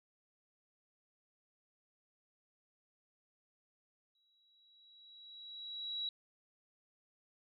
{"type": "tone with exponential growth", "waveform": "sine", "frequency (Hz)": 3888, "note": "B7", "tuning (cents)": -28, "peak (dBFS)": -35, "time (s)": [4.15, 6.09], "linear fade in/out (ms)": 2, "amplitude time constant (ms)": 420, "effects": []}